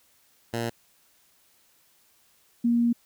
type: tone pair in turn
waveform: 10% pulse / sine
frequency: 116.54 / 236.3 Hz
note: A#2 / A#3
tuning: 0 / +24 cents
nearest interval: octave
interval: 1224 cents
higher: second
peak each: -19 dBFS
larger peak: neither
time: 0.53-0.7 / 2.64-2.93 s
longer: second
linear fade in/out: 10 ms
effects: white hiss -63 dBFS RMS until 3.05 s